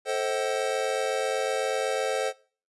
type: chord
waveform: square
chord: A diminished seventh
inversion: none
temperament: just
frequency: 440 / 528 / 633.6 / 760.3 Hz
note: A4 / C5 / Eb5 / Gb5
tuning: 0 / +16 / +31 / +47 cents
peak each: -31 / -30 / -35 / -34 dBFS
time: 0.05-2.33 s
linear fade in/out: 50 ms
effects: noise-tail reverb RT60 0.4 s tail -21 dB re dry + resampled to 24000 Hz